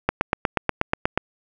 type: click train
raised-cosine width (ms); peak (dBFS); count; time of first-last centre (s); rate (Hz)
0.5; -3; 10; 0.09-1.176; 8.29
effects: none